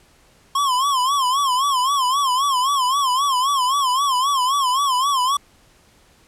square tone with vibrato, 1066 Hz, C6, 32 cents sharp, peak -17 dBFS, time 0.55-5.37 s, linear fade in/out 5 ms, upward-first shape sine, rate 3.8 Hz, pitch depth 130 cents each way, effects pink hiss -54 dBFS RMS until 6.27 s + low-pass 11000 Hz 12 dB/octave

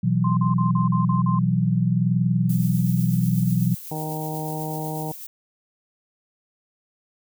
sine chord, B suspended fourth, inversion none, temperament just, 123.47 / 164.63 / 185.21 Hz, B2 / E3 / F#3, 0 / -2 / +2 cents, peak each -22 dBFS, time 0.03-3.75 s, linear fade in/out 10 ms
sine tone bursts, 1046.5 Hz, C6, in tune, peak -25 dBFS, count 7, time 0.24-1.39 s, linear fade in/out 5 ms, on 130 ms, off 40 ms
violet noise with tremolo, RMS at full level -36 dBFS, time 2.49-5.27 s, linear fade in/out 5 ms, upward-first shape triangle, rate 8.1 Hz, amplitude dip 40%
harmonic tone, 155.56 Hz, D#3, in tune, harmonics 1 / 2 / 3 / 4 / 5 / 6, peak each -29 / -34 / -35 / -38 / -34 / -38 dBFS, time 3.91-5.12 s, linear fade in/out 5 ms
effects none

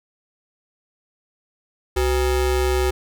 square ring-modulated tone, 220 Hz, A3, in tune, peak -15 dBFS, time 1.96-2.91 s, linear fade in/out 10 ms, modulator 154 Hz, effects none

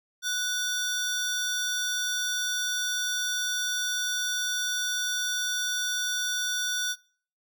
square tone cluster, 1485 / 3532 / 5770 Hz, F#6 / A7 / F#8, +6 / +6 / -44 cents, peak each -31 / -32 / -32 dBFS, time 0.22-6.96 s, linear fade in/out 50 ms, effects noise-tail reverb RT60 0.5 s tail -24 dB re dry

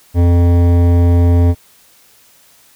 sine tone with hard clipping, 86.7 Hz, F2, 12 cents flat, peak -9 dBFS, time 0.14-1.55 s, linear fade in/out 50 ms, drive 14 dB, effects white hiss -48 dBFS RMS until 2.75 s

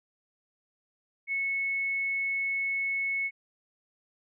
sine tone, 2200 Hz, C#7, 14 cents flat, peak -27 dBFS, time 1.27-3.31 s, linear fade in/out 50 ms, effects none

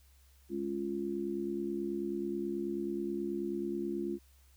sine chord, Db major, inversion second, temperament just, 207.9 / 277.2 / 346.5 Hz, Ab3 / Db4 / F4, +2 / 0 / -14 cents, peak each -39 / -40 / -35 dBFS, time 0.49-4.19 s, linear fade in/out 50 ms, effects added 67 Hz sine -60 dBFS peak until 4.56 s + white hiss -68 dBFS RMS until 4.56 s

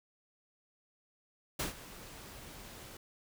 pink noise with ADSR envelope, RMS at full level -33 dBFS, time 1.59-2.97 s, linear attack 9 ms, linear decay 130 ms, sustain -17 dB, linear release 4 ms, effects none

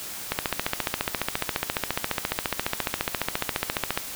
click train, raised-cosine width 0.3 ms, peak -7 dBFS, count 54, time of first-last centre 0.32-3.975 s, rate 14.5 Hz, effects white hiss -36 dBFS RMS until 4.15 s

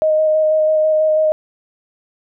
sine tone with vibrato, 622.3 Hz, D#5, in tune, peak -11 dBFS, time 0.02-1.32 s, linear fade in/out 0 ms, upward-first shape square, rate 6.1 Hz, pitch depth 10 cents each way, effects none

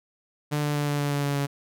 sawtooth tone with pitch steps, 148.2 / 147.18 / 146.16 / 145.15 / 144.15 / 143.15 / 142.16 / 141.18 Hz, D3 / D3 / D3 / D3 / D3 / D3 / C#3 / C#3, +16 / +4 / -8 / -20 / -32 / -44 / +44 / +32 cents, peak -20 dBFS, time 0.51-1.47 s, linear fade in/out 20 ms, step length 120 ms, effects none

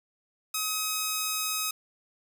5% pulse tone, 1268 Hz, D#6, 32 cents sharp, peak -16 dBFS, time 0.54-1.71 s, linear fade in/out 5 ms, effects none

